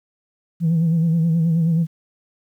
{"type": "tone with vibrato", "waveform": "sine", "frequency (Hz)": 164.81, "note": "E3", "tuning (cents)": 0, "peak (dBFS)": -13, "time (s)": [0.6, 1.87], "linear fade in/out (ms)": 50, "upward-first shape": "sine", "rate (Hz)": 9.4, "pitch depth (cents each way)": 60, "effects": ["tanh soft clip ceiling -12 dBFS", "9-bit"]}